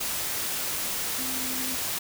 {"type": "tone in noise", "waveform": "sine", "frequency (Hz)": 258.1, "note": "C4", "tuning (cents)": -23, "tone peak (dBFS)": -37, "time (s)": [1.18, 1.76], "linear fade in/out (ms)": 10, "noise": "white", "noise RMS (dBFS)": -30, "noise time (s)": [0, 1.99], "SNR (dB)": -10, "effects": []}